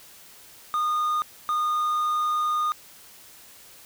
triangle tone bursts at uneven times, 1225 Hz, D#6, 27 cents flat, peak -20 dBFS, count 2, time 0.74-1.22 / 1.49-2.72 s, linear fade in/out 0 ms, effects white hiss -49 dBFS RMS until 3.85 s

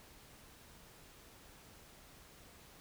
silence, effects pink hiss -59 dBFS RMS until 2.8 s

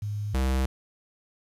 sine / square tone pair in turn, 104 / 65.52 Hz, G#2 / C2, +3 / +3 cents, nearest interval minor sixth, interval 800 cents, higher first, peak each -28 / -23 dBFS, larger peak second, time 0.02-0.34 / 0.34-0.66 s, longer neither, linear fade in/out 5 ms, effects resampled to 32000 Hz + 9-bit

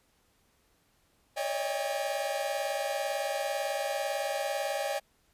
45% pulse tone cluster, 553 / 573 / 631 / 804 Hz, C#5 / D5 / D#5 / G5, -4 / -43 / +24 / +44 cents, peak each -38 / -35 / -36 / -35 dBFS, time 1.36-5 s, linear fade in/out 20 ms, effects pink hiss -69 dBFS RMS until 5.33 s + resampled to 32000 Hz

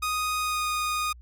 sawtooth tone with pitch glide, 1244.5 to 1233.8 Hz, D#6 to D#6, 0 to -15 cents, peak -22 dBFS, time 0.02-1.13 s, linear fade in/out 10 ms, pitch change -15 cents, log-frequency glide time 0.4-0.67 s, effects added 60 Hz sine -45 dBFS peak until 1.21 s

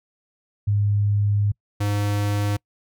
sine / square tone pair in turn, 102.6 / 102.6 Hz, G#2 / G#2, -21 / -21 cents, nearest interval unison, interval 0 cents, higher neither, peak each -17 / -21 dBFS, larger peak first, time 0.67-1.52 / 1.8-2.57 s, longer first, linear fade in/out 10 ms, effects noise-tail reverb RT60 0.1 s tail -26 dB re dry

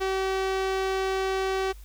sawtooth tone with low-pass filter, 382.4 Hz, G4, 43 cents flat, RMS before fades -27 dBFS, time 0-1.73 s, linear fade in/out 20 ms, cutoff 5600 Hz, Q 0.62, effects added 50 Hz sine -42 dBFS peak until 1.84 s + white hiss -57 dBFS RMS until 1.84 s

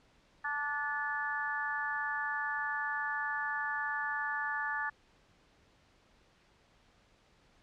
harmonic tone with a mistuned harmonic, 291.9 Hz, D4, 10 cents flat, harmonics 3 / 4 / 5 / 6, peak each -39 / -40 / -40 / -35 dBFS, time 0.44-4.9 s, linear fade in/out 10 ms, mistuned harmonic 6, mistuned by -15 cents, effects pink hiss -66 dBFS RMS until 7.62 s + low-pass 5000 Hz 12 dB/octave

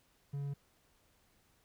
triangle tone, 141.2 Hz, C#3, 32 cents sharp, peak -34 dBFS, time 0.33-0.54 s, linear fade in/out 10 ms, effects pink hiss -71 dBFS RMS until 1.64 s

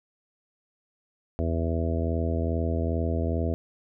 harmonic tone, 82.41 Hz, E2, in tune, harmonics 1 / 2 / 3 / 4 / 5 / 6 / 7 / 8, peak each -26 / -35 / -32 / -35 / -36 / -36 / -40 / -35 dBFS, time 1.39-3.54 s, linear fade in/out 0 ms, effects none

